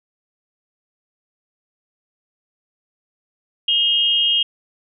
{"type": "tone pair together", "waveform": "sine", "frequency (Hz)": [2860, 3222], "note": ["F7", "G7"], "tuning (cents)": [41, 47], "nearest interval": "major second", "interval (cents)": 206, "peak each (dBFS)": -17, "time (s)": [3.68, 4.43], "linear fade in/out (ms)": 5, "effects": []}